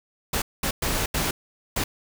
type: noise bursts at uneven times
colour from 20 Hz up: pink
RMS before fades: -25 dBFS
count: 5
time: 0.33-0.42 / 0.63-0.71 / 0.82-1.06 / 1.14-1.31 / 1.76-1.84 s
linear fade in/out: 5 ms
effects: none